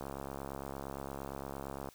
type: click train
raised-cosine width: 1 ms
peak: -27 dBFS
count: 130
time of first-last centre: 0.01-1.888 s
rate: 68.7 Hz
effects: white hiss -61 dBFS RMS until 1.94 s